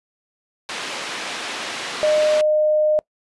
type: band-pass noise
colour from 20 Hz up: white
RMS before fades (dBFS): -29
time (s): 0.69-2.41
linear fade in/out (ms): 0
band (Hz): 260 to 3600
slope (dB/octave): 12
type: tone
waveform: sine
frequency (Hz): 611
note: D#5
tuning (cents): -32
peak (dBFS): -14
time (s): 2.03-2.99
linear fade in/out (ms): 0
effects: noise-tail reverb RT60 0.1 s tail -24 dB re dry + resampled to 24000 Hz